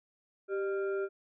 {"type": "tone with frequency modulation", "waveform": "sine", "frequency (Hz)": 391.5, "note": "G4", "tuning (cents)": -2, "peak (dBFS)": -30, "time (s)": [0.48, 1.09], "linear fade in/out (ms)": 50, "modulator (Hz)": 998, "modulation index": 0.56, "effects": []}